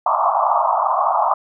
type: band-pass noise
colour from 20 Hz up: white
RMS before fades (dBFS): -17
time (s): 0.06-1.34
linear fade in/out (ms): 5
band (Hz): 630 to 1200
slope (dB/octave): 96
effects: none